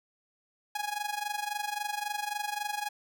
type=tone with amplitude modulation; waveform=sawtooth; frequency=830.6 Hz; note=G#5; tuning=in tune; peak=-25 dBFS; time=0.75-2.89 s; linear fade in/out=5 ms; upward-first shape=sine; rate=23.7 Hz; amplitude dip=80%; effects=none